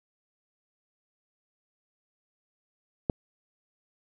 click, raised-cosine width 2 ms, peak -11 dBFS, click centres 3.098 s, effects none

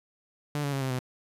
sawtooth tone with pitch steps, 147 / 141.75 / 136.68 / 131.8 / 127.09 Hz, D3 / C#3 / C#3 / C3 / C3, +2 / +39 / -24 / +13 / -50 cents, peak -24 dBFS, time 0.55-0.99 s, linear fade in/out 0 ms, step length 88 ms, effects resampled to 32000 Hz + 11-bit

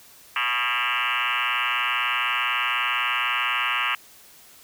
sine tone with frequency modulation, 1979 Hz, B6, 3 cents sharp, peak -21 dBFS, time 0.36-3.95 s, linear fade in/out 2 ms, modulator 124 Hz, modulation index 7.7, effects white hiss -50 dBFS RMS until 4.63 s

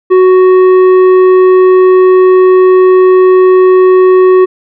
sine tone with tanh clipping, 370.9 Hz, F#4, 4 cents sharp, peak -3 dBFS, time 0.1-4.46 s, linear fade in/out 20 ms, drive 9 dB, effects none

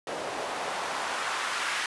white noise with band-pass filter sweep, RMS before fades -32 dBFS, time 0.07-1.86 s, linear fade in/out 2 ms, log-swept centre 530 to 1600 Hz, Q 1.3, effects resampled to 24000 Hz

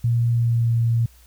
sine tone with pitch glide, 118 to 116.24 Hz, A#2 to A#2, +22 to -4 cents, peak -16 dBFS, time 0.04-1.06 s, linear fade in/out 5 ms, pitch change -26 cents, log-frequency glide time 0.32-0.73 s, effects added 60 Hz sine -49 dBFS peak until 1.26 s + white hiss -55 dBFS RMS until 1.26 s

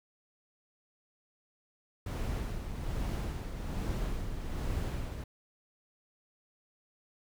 brown noise with tremolo, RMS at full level -33 dBFS, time 2.06-5.24 s, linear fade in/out 5 ms, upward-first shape sine, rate 1.2 Hz, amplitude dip 50%, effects none

